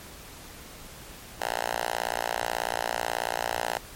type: tone with high-pass filter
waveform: 5% pulse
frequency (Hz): 58.27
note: A#1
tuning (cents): 0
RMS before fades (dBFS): -30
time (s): 1.4-3.78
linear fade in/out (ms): 10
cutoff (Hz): 830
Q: 2
effects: pink hiss -45 dBFS RMS until 3.95 s + MP3 64 kbps